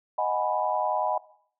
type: chord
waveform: sine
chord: G# minor seventh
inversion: second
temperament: equal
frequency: 622.3 / 740 / 830.6 / 987.8 Hz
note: D#5 / F#5 / G#5 / B5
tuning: 0 / 0 / 0 / 0 cents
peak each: -29 dBFS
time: 0.18-1.18 s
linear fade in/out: 5 ms
effects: noise-tail reverb RT60 0.6 s tail -19 dB re dry